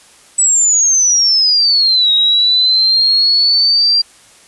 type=exponential two-way sweep; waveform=sine; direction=down then up; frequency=7970 to 3790 to 4754 Hz; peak=-8 dBFS; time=0.38-4.02 s; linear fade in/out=10 ms; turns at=2.12 s; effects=white hiss -44 dBFS RMS until 4.47 s + resampled to 24000 Hz